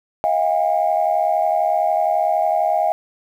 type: tone cluster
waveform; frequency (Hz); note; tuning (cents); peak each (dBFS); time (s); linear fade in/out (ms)
sine; 639 / 710 / 803; D#5 / F5 / G5; +46 / +28 / +41; -19; 0.24-2.92; 0
effects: tanh soft clip ceiling -7 dBFS + 8-bit